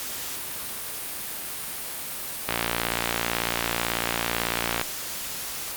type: click train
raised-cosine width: 0.3 ms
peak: -7 dBFS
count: 136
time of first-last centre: 2.49-4.814 s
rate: 58.1 Hz
effects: white hiss -33 dBFS RMS until 5.76 s + Opus 48 kbps